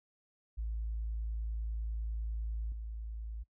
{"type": "tone with level steps", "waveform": "sine", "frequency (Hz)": 55, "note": "A1", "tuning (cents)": 0, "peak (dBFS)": [-33, -38], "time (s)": [0.57, 3.44], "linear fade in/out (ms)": 20, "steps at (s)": 2.72, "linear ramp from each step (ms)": 2, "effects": ["noise-tail reverb RT60 0.1 s tail -24 dB re dry", "tanh soft clip ceiling -29 dBFS"]}